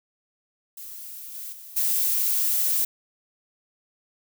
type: noise with level steps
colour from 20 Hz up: violet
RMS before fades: -39 / -36 / -43 / -23 dBFS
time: 0.77-2.85 s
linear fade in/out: 5 ms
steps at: 1.34 / 1.52 / 1.76 s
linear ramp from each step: 10 ms
effects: none